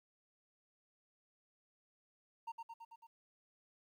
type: tone with echo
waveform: triangle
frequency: 919 Hz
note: A#5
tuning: 25 cents flat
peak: -39 dBFS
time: 2.47-2.52 s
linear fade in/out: 10 ms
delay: 110 ms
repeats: 5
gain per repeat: -3 dB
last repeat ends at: 3.07 s
effects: 13-bit